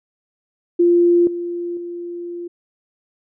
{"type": "tone with level steps", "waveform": "sine", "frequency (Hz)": 347, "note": "F4", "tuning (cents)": -11, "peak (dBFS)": [-10, -22, -26], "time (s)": [0.79, 2.48], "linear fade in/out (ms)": 10, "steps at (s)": [1.27, 1.77], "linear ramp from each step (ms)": 2, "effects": []}